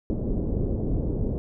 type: low-pass noise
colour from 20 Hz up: pink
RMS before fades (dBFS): -26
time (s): 0.1-1.38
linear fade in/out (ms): 0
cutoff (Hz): 460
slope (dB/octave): 24
effects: none